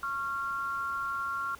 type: tone pair together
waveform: sine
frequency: 1097.7 / 1383 Hz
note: C#6 / F6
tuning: -17 / -17 cents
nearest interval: major third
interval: 400 cents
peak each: -35 / -32 dBFS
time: 0.03-1.55 s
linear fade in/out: 2 ms
effects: pink hiss -53 dBFS RMS until 1.59 s